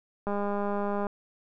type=click train; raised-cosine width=1 ms; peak=-18 dBFS; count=163; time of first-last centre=0.27-1.068 s; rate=203 Hz; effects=none